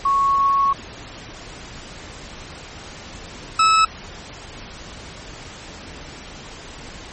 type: tone pair in turn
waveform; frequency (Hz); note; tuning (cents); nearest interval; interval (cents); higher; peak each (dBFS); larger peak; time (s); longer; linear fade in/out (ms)
sine / 40% pulse; 1105 / 1302; C#6 / E6; -6 / -22; minor third; 284; second; -14 / -11; second; 0.05-0.73 / 3.59-3.85; first; 5
effects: pink hiss -37 dBFS RMS until 7.12 s + MP3 32 kbps